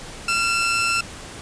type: tone pair together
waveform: sawtooth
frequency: 1376.1 / 2637 Hz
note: F6 / E7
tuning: -26 / 0 cents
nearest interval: major seventh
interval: 1126 cents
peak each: -18 dBFS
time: 0.28-1.01 s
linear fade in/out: 5 ms
effects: pink hiss -37 dBFS RMS until 1.41 s + resampled to 22050 Hz